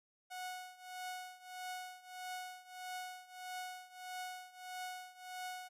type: tone with tremolo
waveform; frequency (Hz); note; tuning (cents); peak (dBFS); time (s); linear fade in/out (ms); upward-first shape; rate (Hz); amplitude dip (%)
sawtooth; 734; F#5; -14; -37; 0.3-5.69; 20; triangle; 1.6; 90
effects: resampled to 32000 Hz